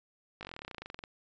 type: slowing click train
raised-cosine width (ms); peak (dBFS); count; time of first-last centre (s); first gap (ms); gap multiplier
0.3; -26; 21; 0.41-1.038; 19; 1.05
effects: resampled to 16000 Hz